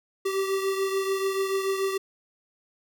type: beating tone pair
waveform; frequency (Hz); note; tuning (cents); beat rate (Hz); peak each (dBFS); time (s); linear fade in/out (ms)
square; 386.5 / 393.4; G4 / G4; -24 / +6; 6.9; -26 / -33; 0.25-1.98; 10
effects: none